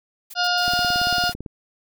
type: noise bursts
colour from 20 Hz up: blue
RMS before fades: -38 dBFS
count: 4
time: 0.3-0.749 s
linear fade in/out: 10 ms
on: 41 ms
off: 95 ms
type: harmonic tone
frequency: 712 Hz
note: F5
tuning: 33 cents sharp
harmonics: 1 / 2 / 4 / 5 / 6 / 7 / 8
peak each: -23 / -23 / -28 / -32 / -28 / -26 / -38 dBFS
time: 0.35-1.33 s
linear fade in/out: 50 ms
type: noise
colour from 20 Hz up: white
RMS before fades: -38 dBFS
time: 0.61-1.34 s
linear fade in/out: 10 ms
type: click train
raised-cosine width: 3 ms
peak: -20 dBFS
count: 15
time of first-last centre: 0.68-1.462 s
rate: 17.9 Hz
effects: none